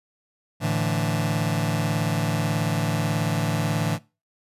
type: chord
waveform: sawtooth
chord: A suspended fourth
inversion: none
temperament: just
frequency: 110 / 146.67 / 165 Hz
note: A2 / D3 / E3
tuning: 0 / -2 / +2 cents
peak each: -22 dBFS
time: 0.6-3.99 s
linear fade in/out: 50 ms
effects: noise-tail reverb RT60 0.3 s tail -22 dB re dry + resampled to 32000 Hz